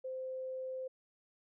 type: tone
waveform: sine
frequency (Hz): 519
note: C5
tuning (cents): -14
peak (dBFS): -38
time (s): 0.04-0.88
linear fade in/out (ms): 10
effects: none